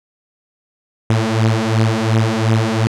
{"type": "beating tone pair", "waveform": "sawtooth", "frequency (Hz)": [110, 112.8], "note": ["A2", "A2"], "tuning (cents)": [0, 44], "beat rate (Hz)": 2.8, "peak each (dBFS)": -12, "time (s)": [1.1, 2.87], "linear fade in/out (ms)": 0, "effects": ["low-pass 7000 Hz 12 dB/octave"]}